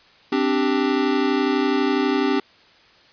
square chord, C suspended second, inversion none, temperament equal, 261.6 / 293.7 / 392 Hz, C4 / D4 / G4, 0 / 0 / 0 cents, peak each -23 dBFS, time 0.32-2.4 s, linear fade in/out 5 ms, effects white hiss -52 dBFS RMS until 3.12 s + resampled to 11025 Hz

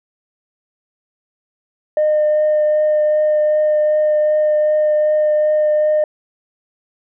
sine tone with vibrato, 608 Hz, D#5, 40 cents flat, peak -10 dBFS, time 1.97-6.04 s, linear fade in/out 2 ms, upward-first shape triangle, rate 2.6 Hz, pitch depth 11 cents each way, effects tanh soft clip ceiling -9 dBFS

